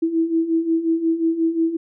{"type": "beating tone pair", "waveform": "sine", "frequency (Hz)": [324.1, 329.7], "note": ["E4", "E4"], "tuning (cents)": [-29, 0], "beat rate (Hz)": 5.6, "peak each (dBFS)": [-23, -18], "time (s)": [0.02, 1.77], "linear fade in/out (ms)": 10, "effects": []}